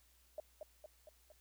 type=tone with echo; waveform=sine; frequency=614 Hz; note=D#5; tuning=23 cents flat; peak=-40 dBFS; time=0.38-0.4 s; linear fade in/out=2 ms; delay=230 ms; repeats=4; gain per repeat=-4 dB; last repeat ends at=1.32 s; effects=added 60 Hz sine -70 dBFS peak until 1.4 s + white hiss -71 dBFS RMS until 1.4 s